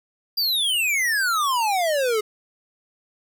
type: exponential sweep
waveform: square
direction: down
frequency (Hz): 4841 to 415.3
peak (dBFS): -20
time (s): 0.37-2.21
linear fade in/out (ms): 10
effects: none